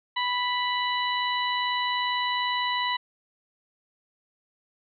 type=harmonic tone; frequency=987.8 Hz; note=B5; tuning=in tune; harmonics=1 / 2 / 3 / 4; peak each=-27 / -30 / -32 / -33 dBFS; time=0.16-2.97 s; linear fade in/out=10 ms; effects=none